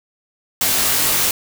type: noise with comb filter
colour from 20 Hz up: white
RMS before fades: -17 dBFS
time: 0.61-1.31 s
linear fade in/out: 2 ms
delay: 20 ms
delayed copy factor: +0.95
effects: none